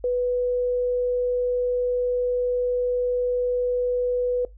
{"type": "tone", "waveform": "sine", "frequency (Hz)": 493.9, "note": "B4", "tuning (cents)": 0, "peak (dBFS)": -20, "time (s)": [0.04, 4.45], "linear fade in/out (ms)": 2, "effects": ["noise-tail reverb RT60 0.2 s tail -22 dB re dry", "added 50 Hz sine -43 dBFS peak until 4.57 s"]}